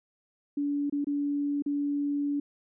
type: tone with dropouts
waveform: sine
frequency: 287.1 Hz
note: D4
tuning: 39 cents flat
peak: -26 dBFS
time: 0.57-2.4 s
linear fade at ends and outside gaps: 5 ms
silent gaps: 0.898-0.924 / 1.045-1.069 / 1.623-1.661 s
effects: none